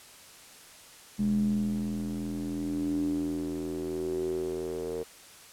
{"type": "tone with band-pass filter sweep", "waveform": "square", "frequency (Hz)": 41.47, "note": "E1", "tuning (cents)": 11, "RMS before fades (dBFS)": -31, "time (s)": [1.18, 5.04], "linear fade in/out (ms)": 20, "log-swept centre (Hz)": [200, 440], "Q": 9.2, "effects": ["white hiss -51 dBFS RMS until 5.52 s", "low-pass 11000 Hz 12 dB/octave"]}